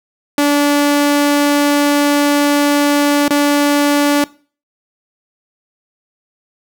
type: tone with dropouts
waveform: sawtooth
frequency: 289.1 Hz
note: D4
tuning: 27 cents flat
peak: -6 dBFS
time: 0.38-4.24 s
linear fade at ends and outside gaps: 2 ms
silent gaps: 3.281-3.306 s
effects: noise-tail reverb RT60 0.4 s tail -21 dB re dry